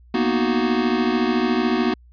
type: chord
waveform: square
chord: B major seventh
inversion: third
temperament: equal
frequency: 233.1 / 246.9 / 311.1 / 370 Hz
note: A#3 / B3 / D#4 / F#4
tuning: 0 / 0 / 0 / 0 cents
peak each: -24 / -23 / -26 / -24 dBFS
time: 0.14-1.94 s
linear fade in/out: 5 ms
effects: added 60 Hz sine -46 dBFS peak until 2.12 s + resampled to 11025 Hz